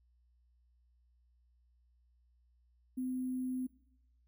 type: tone with sample-and-hold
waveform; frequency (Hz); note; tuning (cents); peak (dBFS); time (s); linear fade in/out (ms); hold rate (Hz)
sine; 256; C4; -38; -34; 2.97-3.67; 10; 11025
effects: noise-tail reverb RT60 0.8 s tail -20 dB re dry + added 60 Hz sine -67 dBFS peak until 4.27 s